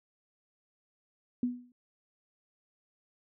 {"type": "tone with exponential decay", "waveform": "sine", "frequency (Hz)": 245.9, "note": "B3", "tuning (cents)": -7, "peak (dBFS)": -24, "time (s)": [1.43, 1.72], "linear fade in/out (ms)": 2, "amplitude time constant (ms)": 63, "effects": []}